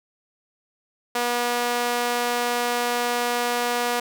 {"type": "tone with high-pass filter", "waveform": "sawtooth", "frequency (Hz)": 241.5, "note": "B3", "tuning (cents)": -39, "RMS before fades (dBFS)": -24, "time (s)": [1.15, 4], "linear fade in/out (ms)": 5, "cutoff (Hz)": 590, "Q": 1, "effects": []}